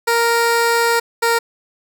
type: tone pair in turn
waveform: 15% pulse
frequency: 466.2 / 464.2 Hz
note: A#4 / A#4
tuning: 0 / -7 cents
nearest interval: unison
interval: 7 cents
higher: first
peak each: -7 dBFS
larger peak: neither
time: 0.07-1 / 1.22-1.39 s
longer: first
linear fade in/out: 10 ms
effects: none